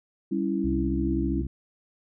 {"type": "chord", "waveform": "sine", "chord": "C# diminished", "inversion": "second", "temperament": "equal", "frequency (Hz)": [196, 277.2, 329.6], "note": ["G3", "C#4", "E4"], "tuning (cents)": [0, 0, 0], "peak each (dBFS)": [-28, -29, -28], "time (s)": [0.31, 1.42], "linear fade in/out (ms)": 10}
{"type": "harmonic tone", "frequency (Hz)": 65.41, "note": "C2", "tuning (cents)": 0, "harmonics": [1, 2, 3, 4, 5], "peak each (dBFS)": [-29, -35, -39, -41, -43], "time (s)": [0.64, 1.47], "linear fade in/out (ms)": 5}
{"effects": []}